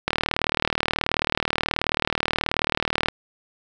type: click train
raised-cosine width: 0.3 ms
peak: -4 dBFS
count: 117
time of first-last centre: 0.08-3.085 s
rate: 38.6 Hz
effects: none